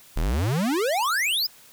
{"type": "exponential sweep", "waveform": "square", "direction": "up", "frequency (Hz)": [33.62, 5274], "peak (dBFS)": -22, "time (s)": [0.16, 1.47], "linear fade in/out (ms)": 10, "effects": ["white hiss -51 dBFS RMS until 1.72 s"]}